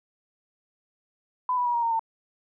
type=tone with pitch steps; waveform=sine; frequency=1003 / 982.4 / 962.1 / 942.3 / 922.9 / 904 Hz; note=B5 / B5 / B5 / A#5 / A#5 / A5; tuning=+26 / -9 / -46 / +18 / -18 / +47 cents; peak=-22 dBFS; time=1.49-1.994 s; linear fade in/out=2 ms; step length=84 ms; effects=none